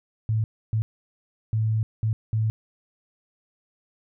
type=tone bursts at uneven times; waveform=sine; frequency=110 Hz; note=A2; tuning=in tune; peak=-20 dBFS; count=5; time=0.29-0.44 / 0.73-0.82 / 1.53-1.83 / 2.03-2.13 / 2.33-2.5 s; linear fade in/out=0 ms; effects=none